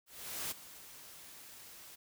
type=noise with ADSR envelope; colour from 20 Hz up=white; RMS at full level=-38 dBFS; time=0.06-1.96 s; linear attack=450 ms; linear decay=18 ms; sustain=-15 dB; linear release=14 ms; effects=none

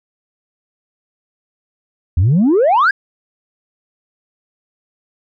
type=exponential sweep; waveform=sine; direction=up; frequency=78 to 1681 Hz; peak=-7 dBFS; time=2.17-2.91 s; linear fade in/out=5 ms; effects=tanh soft clip ceiling -7 dBFS

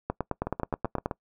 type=two click trains; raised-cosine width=1 ms; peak=-13 / -16 dBFS; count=10 / 6; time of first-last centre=0.1-1.059 / 0.47-1.112 s; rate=9.38 / 7.79 Hz; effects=noise-tail reverb RT60 0.1 s tail -23 dB re dry

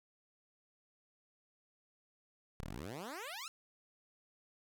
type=exponential sweep; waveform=10% pulse; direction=up; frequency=30.27 to 1396.9 Hz; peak=-35 dBFS; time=2.6-3.48 s; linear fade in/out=0 ms; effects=none

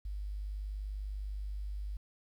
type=tone with quantisation; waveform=sine; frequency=50.3 Hz; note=G1; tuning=45 cents sharp; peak=-36 dBFS; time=0.05-1.97 s; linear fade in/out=5 ms; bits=11; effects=none

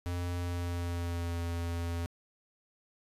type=tone with pitch glide; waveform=square; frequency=88 to 85.2 Hz; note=F2 to F2; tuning=+14 to -42 cents; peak=-33 dBFS; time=0.06-2.06 s; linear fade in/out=0 ms; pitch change=-56 cents; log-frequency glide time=0.38-1.39 s; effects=resampled to 32000 Hz

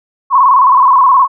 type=tone with vibrato; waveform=sine; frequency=1047 Hz; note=C6; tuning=1 cent sharp; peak=-4 dBFS; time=0.3-1.28 s; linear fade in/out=50 ms; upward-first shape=square; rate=19 Hz; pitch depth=81 cents each way; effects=none

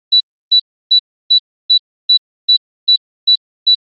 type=tone bursts; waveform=sine; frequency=3951 Hz; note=B7; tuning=in tune; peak=-5 dBFS; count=10; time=0.12-3.75 s; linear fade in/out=10 ms; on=84 ms; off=310 ms; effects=Opus 24 kbps

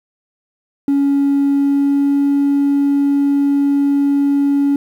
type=tone with pitch glide; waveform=triangle; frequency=280 to 281.8 Hz; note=C#4 to C#4; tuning=+18 to +29 cents; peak=-8 dBFS; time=0.88-4.76 s; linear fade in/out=2 ms; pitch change=+11 cents; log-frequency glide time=1.55-2.26 s; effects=tanh soft clip ceiling -7 dBFS + 8-bit

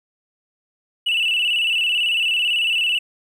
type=tone with vibrato; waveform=triangle; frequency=2798 Hz; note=F7; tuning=3 cents sharp; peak=-14 dBFS; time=1.06-2.99 s; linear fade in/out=10 ms; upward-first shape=square; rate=18 Hz; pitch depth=73 cents each way; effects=tanh soft clip ceiling -13 dBFS

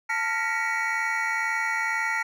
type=tone cluster; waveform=triangle; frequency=888 / 1392 / 1876 / 1958 / 2246 Hz; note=A5 / F6 / A#6 / B6 / C#7; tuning=+16 / -6 / +11 / -15 / +22 cents; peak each=-29 dBFS; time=0.09-2.23 s; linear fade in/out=10 ms; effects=none

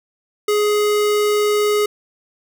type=tone; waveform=square; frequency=417.9 Hz; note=G#4; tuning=11 cents sharp; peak=-15 dBFS; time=0.48-1.86 s; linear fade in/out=5 ms; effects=none

